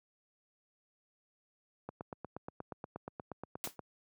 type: click train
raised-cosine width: 1 ms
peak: -27 dBFS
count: 17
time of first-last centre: 1.89-3.792 s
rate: 8.41 Hz
type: noise with exponential decay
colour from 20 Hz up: white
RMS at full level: -34 dBFS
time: 3.64-3.76 s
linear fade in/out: 0 ms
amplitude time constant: 24 ms
effects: high-pass 100 Hz 12 dB/octave